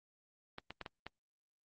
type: clicks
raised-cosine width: 0.3 ms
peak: -27 dBFS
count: 5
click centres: 0.584 / 0.706 / 0.813 / 0.862 / 1.066 s
effects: Opus 24 kbps